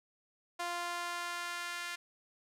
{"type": "tone with high-pass filter sweep", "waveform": "sawtooth", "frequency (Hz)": 348.1, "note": "F4", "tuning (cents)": -6, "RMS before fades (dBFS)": -39, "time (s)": [0.59, 1.96], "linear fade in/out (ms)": 10, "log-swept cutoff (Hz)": [790, 1700], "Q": 1.4, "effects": ["low-pass 11000 Hz 12 dB/octave"]}